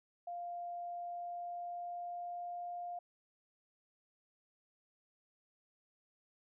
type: tone with pitch glide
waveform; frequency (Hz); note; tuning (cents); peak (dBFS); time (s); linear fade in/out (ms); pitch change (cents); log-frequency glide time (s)
sine; 698.5 to 703.4; F5 to F5; 0 to +12; -40; 0.27-2.99; 5; +12; 0.79-2.73
effects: none